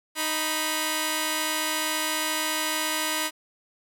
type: tone pair together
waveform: 5% pulse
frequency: 311.1 / 987.7 Hz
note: D#4 / B5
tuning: 0 / 0 cents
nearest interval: octave + minor sixth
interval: 2000 cents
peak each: -16 dBFS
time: 0.15-3.31 s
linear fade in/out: 50 ms
effects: none